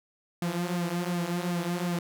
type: tone with flanger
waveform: sawtooth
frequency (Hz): 174.61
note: F3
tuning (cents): 0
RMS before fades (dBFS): -30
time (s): 0.42-1.99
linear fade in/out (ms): 2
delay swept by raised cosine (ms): 2 to 7.9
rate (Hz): 2.7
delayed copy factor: -0.7
effects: none